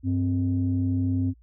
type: tone pair together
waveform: sine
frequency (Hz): 98 / 261.6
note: G2 / C4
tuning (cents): 0 / 0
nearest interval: octave + perfect fourth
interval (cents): 1700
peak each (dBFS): -23 / -24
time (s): 0.03-1.34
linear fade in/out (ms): 50
effects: tanh soft clip ceiling -15 dBFS + added 58 Hz sine -52 dBFS peak until 1.42 s